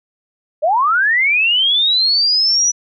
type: linear sweep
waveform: sine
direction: up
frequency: 564 to 5930 Hz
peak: -11 dBFS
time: 0.62-2.72 s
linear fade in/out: 20 ms
effects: none